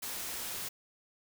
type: noise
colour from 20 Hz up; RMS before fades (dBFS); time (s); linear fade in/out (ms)
white; -39; 0.02-0.69; 10
effects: none